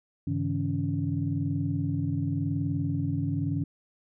sine tone cluster, 100 / 138.8 / 159.7 / 280.9 Hz, G2 / C#3 / D#3 / C#4, +35 / +3 / +45 / +23 cents, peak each -31 dBFS, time 0.27-3.64 s, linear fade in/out 5 ms, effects tanh soft clip ceiling -15 dBFS

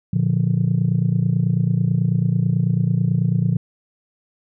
sine chord, Bb major, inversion none, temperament just, 116.54 / 145.68 / 174.81 Hz, Bb2 / D3 / F3, 0 / -14 / +2 cents, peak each -19 dBFS, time 0.13-3.57 s, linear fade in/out 5 ms, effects tanh soft clip ceiling -9 dBFS

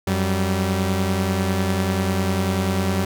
sawtooth tone pair together, 91.5 / 193.1 Hz, F#2 / G3, -19 / -26 cents, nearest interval octave + minor second, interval 1293 cents, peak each -18 dBFS, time 0.07-3.05 s, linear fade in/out 5 ms, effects none

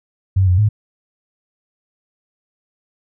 sine tone with pitch steps, 95.3 / 90.4 / 105.8 Hz, G2 / F#2 / G#2, -48 / -40 / +33 cents, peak -10 dBFS, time 0.36-0.69 s, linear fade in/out 10 ms, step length 110 ms, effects none

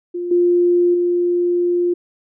sine tone with level steps, 351.2 Hz, F4, 10 cents sharp, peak -21 / -11 / -14 dBFS, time 0.14-1.94 s, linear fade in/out 10 ms, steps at 0.31 / 0.94 s, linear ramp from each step 5 ms, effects none

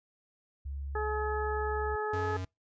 sine tone with vibrato, 69.3 Hz, C#2, in tune, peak -35 dBFS, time 0.65-1.96 s, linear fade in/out 10 ms, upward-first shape triangle, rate 1.7 Hz, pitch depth 9 cents each way
harmonic tone, 425.8 Hz, G#4, 43 cents sharp, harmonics 1 / 2 / 3 / 4, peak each -33 / -36 / -38 / -39 dBFS, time 0.95-2.37 s, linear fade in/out 5 ms
square tone, 92.5 Hz, F#2, in tune, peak -35 dBFS, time 2.13-2.45 s, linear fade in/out 5 ms
effects noise-tail reverb RT60 0.2 s tail -26 dB re dry + resampled to 16000 Hz

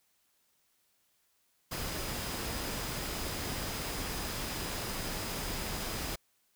sine tone in noise, 4978 Hz, D#8, in tune, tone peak -48 dBFS, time 1.71-6.16 s, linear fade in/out 10 ms, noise pink, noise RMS -37 dBFS, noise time 1.71-6.16 s, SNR -14 dB, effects white hiss -73 dBFS RMS until 6.55 s

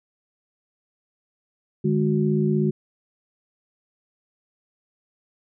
sine tone cluster, 151 / 207.4 / 366.5 Hz, D3 / G#3 / F#4, +48 / -2 / -16 cents, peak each -22 / -22 / -24 dBFS, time 1.84-2.71 s, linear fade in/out 10 ms, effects none

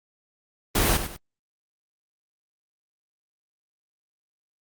pink noise with echo, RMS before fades -21 dBFS, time 0.75-0.97 s, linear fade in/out 5 ms, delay 98 ms, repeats 2, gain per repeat -9 dB, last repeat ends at 1.166 s, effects Opus 24 kbps

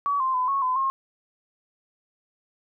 sine tone with pitch steps, 1136 / 1047 / 1010 / 1100 / 1017 / 1074 Hz, C#6 / C6 / B5 / C#6 / C6 / C6, +42 / +1 / +39 / -14 / -50 / +45 cents, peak -21 dBFS, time 0.06-0.9 s, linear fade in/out 0 ms, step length 140 ms, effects none

